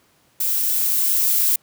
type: noise with level ramp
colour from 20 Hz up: violet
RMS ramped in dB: -21 to -17 dBFS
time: 0.4-1.56 s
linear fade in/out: 5 ms
effects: pink hiss -59 dBFS RMS until 1.62 s + high-pass 100 Hz 12 dB/octave